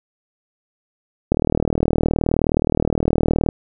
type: click train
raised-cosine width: 2 ms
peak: -3 dBFS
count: 86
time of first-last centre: 1.32-3.488 s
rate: 39.2 Hz
effects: none